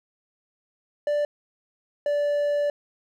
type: tone pair in turn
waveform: triangle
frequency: 587.3 / 581.9 Hz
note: D5 / D5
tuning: 0 / -16 cents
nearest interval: unison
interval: 16 cents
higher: first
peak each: -19 dBFS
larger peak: neither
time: 1.07-1.25 / 2.06-2.7 s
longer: second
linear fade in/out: 2 ms
effects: none